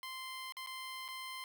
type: tone with dropouts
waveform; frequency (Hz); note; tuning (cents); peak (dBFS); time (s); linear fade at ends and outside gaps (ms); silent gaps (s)
15% pulse; 1042; C6; -7; -36; 0.03-1.44; 1; 0.523-0.568 / 0.663-0.671 / 1.081-1.086
effects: none